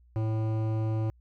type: tone with hard clipping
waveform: triangle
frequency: 110.1 Hz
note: A2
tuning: 2 cents sharp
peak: -28 dBFS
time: 0.16-1.1 s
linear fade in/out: 0 ms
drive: 18 dB
effects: added 60 Hz sine -56 dBFS peak until 1.2 s